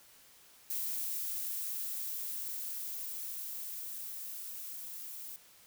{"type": "noise with level ramp", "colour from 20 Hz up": "violet", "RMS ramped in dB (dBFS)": [-36, -45], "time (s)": [0.7, 5.36], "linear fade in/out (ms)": 2, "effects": ["white hiss -60 dBFS RMS until 5.66 s"]}